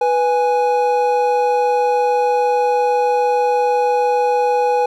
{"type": "tone pair together", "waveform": "triangle", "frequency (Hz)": [493.1, 830.6], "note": ["B4", "G#5"], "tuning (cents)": [-3, 0], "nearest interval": "major sixth", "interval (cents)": 903, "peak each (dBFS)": -14, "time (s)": [0.01, 4.86], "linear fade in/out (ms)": 5, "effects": []}